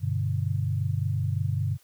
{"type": "chord", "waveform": "sine", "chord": "G major", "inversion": "none", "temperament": "equal", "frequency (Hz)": [98, 123.47, 146.83], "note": ["G2", "B2", "D3"], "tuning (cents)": [0, 0, 0], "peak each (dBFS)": [-27, -29, -30], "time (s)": [0, 1.78], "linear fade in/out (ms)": 50, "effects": ["white hiss -61 dBFS RMS until 1.83 s"]}